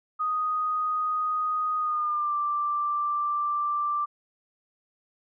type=tone with pitch glide; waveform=sine; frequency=1244.5 to 1177.4 Hz; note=D#6 to D6; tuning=0 to +4 cents; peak=-24 dBFS; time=0.19-4.06 s; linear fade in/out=20 ms; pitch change=-96 cents; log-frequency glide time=1.78-2.35 s; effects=none